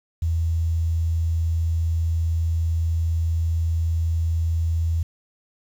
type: tone with quantisation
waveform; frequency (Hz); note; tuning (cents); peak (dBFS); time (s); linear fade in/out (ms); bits
sine; 82.41; E2; 0; -19; 0.22-5.03; 5; 8
effects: none